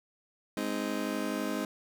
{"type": "chord", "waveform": "30% pulse", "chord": "Ab major", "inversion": "none", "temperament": "just", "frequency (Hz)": [207.7, 259.6, 311.5], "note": ["Ab3", "C4", "Eb4"], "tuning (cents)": [0, -13, 2], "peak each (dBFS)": -33, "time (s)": [0.57, 1.65], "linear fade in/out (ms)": 2, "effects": []}